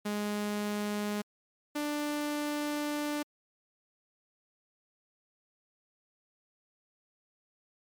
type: tone pair in turn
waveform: sawtooth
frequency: 207.7 / 295.3 Hz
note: G#3 / D4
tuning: 0 / +10 cents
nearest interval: tritone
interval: 610 cents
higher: second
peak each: -27 dBFS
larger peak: neither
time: 0.05-1.22 / 1.75-3.23 s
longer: second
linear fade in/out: 10 ms
effects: MP3 96 kbps